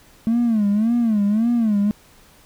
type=tone with vibrato; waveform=triangle; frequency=220 Hz; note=A3; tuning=in tune; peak=-12 dBFS; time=0.27-1.91 s; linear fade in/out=0 ms; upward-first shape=sine; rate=1.8 Hz; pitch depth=150 cents each way; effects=tanh soft clip ceiling -11 dBFS + pink hiss -51 dBFS RMS until 2.45 s